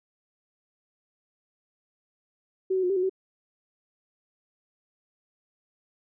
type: tone with pitch steps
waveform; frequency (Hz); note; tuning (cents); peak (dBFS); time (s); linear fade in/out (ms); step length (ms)
sine; 377.9 / 374.9 / 359.9 / 391.7 / 365.1 / 379.3; F#4 / F#4 / F#4 / G4 / F#4 / F#4; +37 / +23 / -48 / -1 / -23 / +43; -22; 2.7-3.096; 10; 66
effects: none